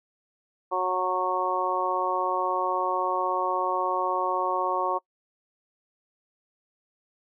harmonic tone, 183.7 Hz, F#3, 12 cents flat, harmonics 2 / 3 / 4 / 5 / 6, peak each -32 / -31 / -31 / -29 / -28 dBFS, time 0.71-4.99 s, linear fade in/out 20 ms, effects noise-tail reverb RT60 0.1 s tail -25 dB re dry

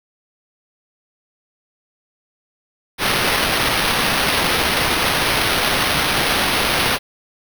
violet noise with sample-and-hold, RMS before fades -18 dBFS, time 2.98-6.99 s, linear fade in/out 50 ms, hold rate 7350 Hz, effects none

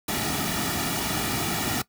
pink noise with comb filter, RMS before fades -27 dBFS, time 0.08-1.82 s, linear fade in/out 5 ms, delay 1.9 ms, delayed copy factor -0.6, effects noise-tail reverb RT60 0.1 s tail -19 dB re dry + high-pass 60 Hz 12 dB/octave

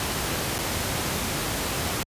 pink noise with dropouts, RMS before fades -27 dBFS, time 0-2.03 s, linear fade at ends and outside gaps 1 ms, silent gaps 0.582-0.588 s, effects high-pass 60 Hz 12 dB/octave + resampled to 32000 Hz

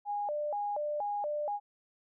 sine tone with vibrato, 699 Hz, F5, 1 cent sharp, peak -31 dBFS, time 0.05-1.6 s, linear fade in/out 50 ms, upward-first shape square, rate 2.1 Hz, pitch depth 280 cents each way, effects none

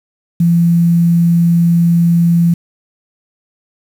sine tone with quantisation, 170 Hz, F3, 46 cents flat, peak -7 dBFS, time 0.4-2.54 s, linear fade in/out 5 ms, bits 6, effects none

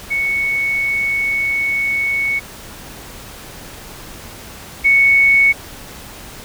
sine tone pair in turn, 2217 / 2217 Hz, C#7 / C#7, 0 / 0 cents, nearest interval unison, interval 0 cents, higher neither, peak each -15 / -8 dBFS, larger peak second, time 0.1-2.4 / 4.84-5.53 s, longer first, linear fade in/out 20 ms, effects pink hiss -35 dBFS RMS until 6.44 s

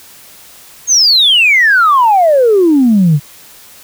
sine exponential sweep, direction down, 6630 to 138.59 Hz, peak -4 dBFS, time 0.87-3.2 s, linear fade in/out 50 ms, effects tanh soft clip ceiling -1 dBFS + white hiss -38 dBFS RMS until 3.83 s

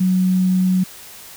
sine tone, 185 Hz, F#3, in tune, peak -13 dBFS, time 0-0.84 s, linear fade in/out 10 ms, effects white hiss -39 dBFS RMS until 1.36 s

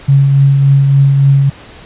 sine tone with tremolo, 138.3 Hz, C#3, 4 cents flat, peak -3 dBFS, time 0.08-1.5 s, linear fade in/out 10 ms, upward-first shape triangle, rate 3.5 Hz, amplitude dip 35%, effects pink hiss -35 dBFS RMS until 1.85 s + resampled to 8000 Hz

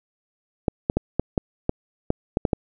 clicks, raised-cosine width 2 ms, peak -6 dBFS, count 10, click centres 0.682 / 0.899 / 0.97 / 1.196 / 1.378 / 1.694 / 2.104 / 2.371 / 2.452 / 2.532 s, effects none

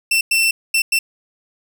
sawtooth tone bursts at uneven times, 2687 Hz, E7, 33 cents sharp, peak -10 dBFS, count 4, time 0.11-0.21 / 0.31-0.51 / 0.74-0.82 / 0.92-0.99 s, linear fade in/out 5 ms, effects none

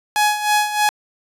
sawtooth tone with tremolo, 840 Hz, G#5, 19 cents sharp, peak -9 dBFS, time 0.16-0.89 s, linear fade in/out 0 ms, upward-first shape sine, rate 3.2 Hz, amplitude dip 70%, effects resampled to 32000 Hz

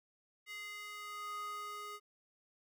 square tone with high-pass filter sweep, 415.3 Hz, G#4, in tune, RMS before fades -45 dBFS, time 0.46-2 s, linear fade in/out 50 ms, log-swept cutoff 2200 to 840 Hz, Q 3.4, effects none

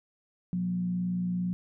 sine tone with frequency modulation, 180 Hz, F#3, 47 cents flat, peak -27 dBFS, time 0.53-1.53 s, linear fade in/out 0 ms, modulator 57.7 Hz, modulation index 0.36, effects none

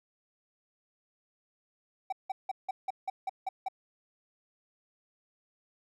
triangle tone bursts, 766 Hz, G5, 40 cents flat, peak -28 dBFS, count 9, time 2.1-3.685 s, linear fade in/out 5 ms, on 25 ms, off 170 ms, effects none

